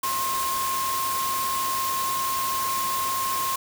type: tone in noise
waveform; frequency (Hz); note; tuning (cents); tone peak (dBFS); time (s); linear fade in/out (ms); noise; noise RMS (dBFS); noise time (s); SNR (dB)
sine; 1066; C6; +32; -25; 0.03-3.56; 5; white; -30; 0.03-3.56; +2
effects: none